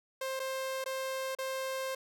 sawtooth tone with dropouts, 528 Hz, C5, 16 cents sharp, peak -30 dBFS, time 0.21-1.95 s, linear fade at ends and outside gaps 5 ms, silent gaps 0.395-0.399 / 0.842-0.859 / 1.351-1.386 s, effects none

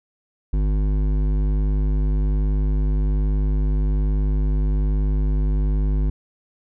triangle tone with hard clipping, 50.6 Hz, G#1, 44 cents flat, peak -19 dBFS, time 0.53-6.1 s, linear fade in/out 5 ms, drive 16 dB, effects none

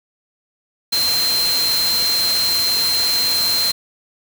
sine tone in noise, 4138 Hz, C8, 20 cents flat, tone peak -16 dBFS, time 0.92-3.72 s, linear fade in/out 10 ms, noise white, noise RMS -23 dBFS, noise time 0.92-3.72 s, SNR +4 dB, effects none

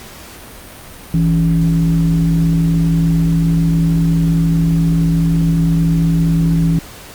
sine tone with frequency modulation, 164.81 Hz, E3, in tune, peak -10 dBFS, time 1.14-6.79 s, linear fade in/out 2 ms, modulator 116 Hz, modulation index 0.57, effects pink hiss -35 dBFS RMS until 7.14 s + Opus 48 kbps

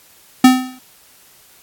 square tone with exponential decay, 256 Hz, C4, 38 cents flat, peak -3 dBFS, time 0.44-0.79 s, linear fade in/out 5 ms, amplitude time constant 76 ms, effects white hiss -48 dBFS RMS until 1.62 s + AAC 64 kbps

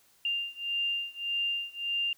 sine beating tone pair, 2794 / 2795.7 Hz, F7 / F7, 0 / +1 cents, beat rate 1.7 Hz, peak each -32 / -33 dBFS, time 0.25-2.13 s, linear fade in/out 2 ms, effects white hiss -64 dBFS RMS until 2.17 s

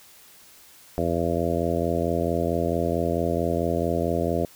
harmonic tone, 84.5 Hz, E2, 43 cents sharp, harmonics 1 / 2 / 3 / 4 / 5 / 6 / 7 / 8, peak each -30 / -30 / -30 / -30 / -30 / -30 / -30 / -30 dBFS, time 0.98-4.45 s, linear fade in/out 0 ms, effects white hiss -51 dBFS RMS until 4.55 s

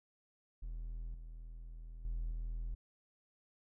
triangle tone with level steps, 40.96 Hz, E1, 10 cents flat, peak -38 / -44 / -33 / -35 dBFS, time 0.62-2.75 s, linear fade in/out 10 ms, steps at 1.14 / 2.05 / 2.31 s, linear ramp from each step 2 ms, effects tanh soft clip ceiling -30 dBFS

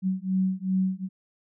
sine beating tone pair, 186.9 / 189.5 Hz, F#3 / F#3, +18 / +42 cents, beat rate 2.6 Hz, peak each -26 dBFS, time 0.02-1.09 s, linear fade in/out 50 ms, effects none

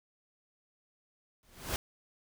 pink noise with exponential growth, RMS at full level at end -30 dBFS, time 1.43-1.76 s, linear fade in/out 1 ms, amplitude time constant 70 ms, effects none

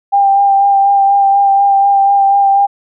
sine tone with vibrato, 794 Hz, G5, 22 cents sharp, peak -6 dBFS, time 0.12-2.67 s, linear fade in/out 20 ms, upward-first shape sine, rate 4.1 Hz, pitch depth 18 cents each way, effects none

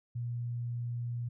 sine tone, 119.7 Hz, A#2, 46 cents sharp, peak -33 dBFS, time 0.15-1.29 s, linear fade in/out 10 ms, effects none

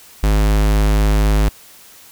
square tone, 52 Hz, G#1, 3 cents sharp, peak -12 dBFS, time 0.23-1.49 s, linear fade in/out 5 ms, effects white hiss -43 dBFS RMS until 2.11 s

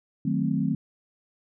sine chord, D# diminished seventh, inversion none, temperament equal with one note detuned, 155.56 / 185.64 / 220 / 261.6 Hz, D#3 / F#3 / A3 / C4, 0 / +6 / 0 / 0 cents, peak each -28 dBFS, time 0.25-0.75 s, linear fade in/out 5 ms, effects none

